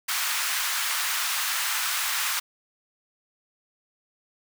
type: high-pass noise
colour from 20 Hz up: pink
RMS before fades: -27 dBFS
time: 0.08-2.4 s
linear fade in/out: 10 ms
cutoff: 1100 Hz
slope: 24 dB/octave
effects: none